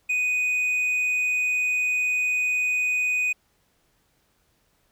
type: tone with hard clipping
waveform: sine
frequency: 2489 Hz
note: D#7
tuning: in tune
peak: -22 dBFS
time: 0.09-3.33 s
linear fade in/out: 10 ms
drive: 3 dB
effects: pink hiss -67 dBFS RMS until 4.91 s